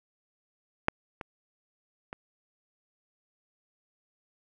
clicks, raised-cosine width 0.5 ms, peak -7 / -22 / -23 dBFS, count 3, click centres 0.884 / 1.212 / 2.129 s, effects none

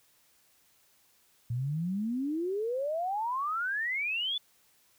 sine exponential sweep, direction up, 114.6 to 3520 Hz, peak -29 dBFS, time 1.5-4.38 s, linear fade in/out 5 ms, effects white hiss -66 dBFS RMS until 4.98 s

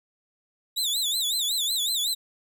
sawtooth tone with vibrato, 3729 Hz, A#7, in tune, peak -21 dBFS, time 0.76-2.15 s, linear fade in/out 20 ms, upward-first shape sine, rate 5.4 Hz, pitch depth 170 cents each way, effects none

